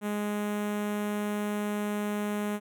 sawtooth tone with notch filter, 207.7 Hz, G#3, in tune, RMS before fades -31 dBFS, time 0.01-2.6 s, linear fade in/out 50 ms, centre 4700 Hz, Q 0.93, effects none

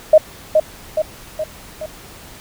sine tone with echo, 622.3 Hz, D#5, in tune, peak -3 dBFS, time 0.13-0.18 s, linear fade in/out 5 ms, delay 420 ms, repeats 4, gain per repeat -5 dB, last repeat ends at 1.86 s, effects pink hiss -39 dBFS RMS until 2.4 s

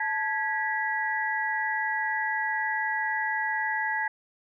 sine tone cluster, 872 / 1653 / 1949 Hz, A5 / G#6 / B6, -16 / -9 / -23 cents, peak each -30 dBFS, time 0-4.08 s, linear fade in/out 5 ms, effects none

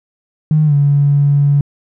triangle tone with pitch glide, 154 to 142.86 Hz, D#3 to D3, -17 to -47 cents, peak -4 dBFS, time 0.51-1.61 s, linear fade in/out 2 ms, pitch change -130 cents, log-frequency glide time 0.65-0.74 s, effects tanh soft clip ceiling -6 dBFS

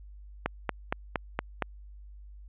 click train, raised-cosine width 0.5 ms, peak -12 dBFS, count 6, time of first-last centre 0.46-1.623 s, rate 4.3 Hz, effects added 50 Hz sine -45 dBFS peak until 2.48 s + resampled to 8000 Hz

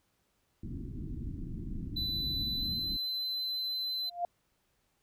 pink low-pass noise, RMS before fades -39 dBFS, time 0.63-2.97 s, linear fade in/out 5 ms, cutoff 320 Hz, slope 48 dB/octave
triangle tone with pitch glide, 3996 to 4047 Hz, B7 to B7, +20 to +42 cents, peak -31 dBFS, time 1.96-4.1 s, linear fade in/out 10 ms, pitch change +22 cents, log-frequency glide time 2.58-2.65 s
sine tone with exponential growth, 698.5 Hz, F5, in tune, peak -26 dBFS, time 4.02-4.25 s, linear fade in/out 2 ms, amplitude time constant 48 ms
effects pink hiss -75 dBFS RMS until 5.02 s

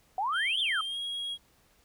sine exponential two-way sweep, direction up then down, 723 to 3600 to 1212 Hz, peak -27 dBFS, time 0.18-0.81 s, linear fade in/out 2 ms, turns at 0.6 s
triangle tone with pitch glide, 3157 to 3297 Hz, G7 to G#7, +12 to -13 cents, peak -31 dBFS, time 0.32-1.38 s, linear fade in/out 50 ms, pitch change +75 cents, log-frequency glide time 0.84-0.99 s
effects pink hiss -65 dBFS RMS until 1.84 s

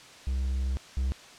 triangle tone pair in turn, 65.41 / 65.41 Hz, C2 / C2, 0 / 0 cents, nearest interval unison, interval 0 cents, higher neither, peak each -24 / -23 dBFS, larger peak second, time 0.27-0.77 / 0.97-1.12 s, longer first, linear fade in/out 0 ms, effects white hiss -49 dBFS RMS until 1.38 s + low-pass 6000 Hz 12 dB/octave

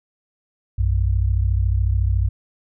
sine tone pair together, 60.4 / 94.32 Hz, B1 / F#2, -38 / +34 cents, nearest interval minor sixth, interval 772 cents, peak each -18 / -19 dBFS, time 0.78-2.29 s, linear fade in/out 10 ms, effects none

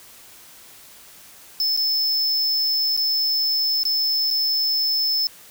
square tone with dropouts, 5250 Hz, E8, 8 cents flat, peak -19 dBFS, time 1.6-5.27 s, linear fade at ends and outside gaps 1 ms, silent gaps 1.765-1.774 / 2.966-2.975 / 3.833-3.852 / 4.304-4.31 s, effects white hiss -46 dBFS RMS until 5.5 s

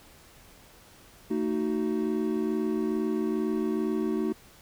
triangle chord, D# diminished, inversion second, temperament just, 224 / 311.1 / 373.4 Hz, A3 / D#4 / F#4, +31 / 0 / +16 cents, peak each -28 dBFS, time 1.3-4.33 s, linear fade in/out 10 ms, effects pink hiss -54 dBFS RMS until 4.61 s

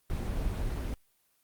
brown noise, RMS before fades -32 dBFS, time 0.1-0.94 s, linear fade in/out 0 ms, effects white hiss -71 dBFS RMS until 1.43 s + Opus 24 kbps

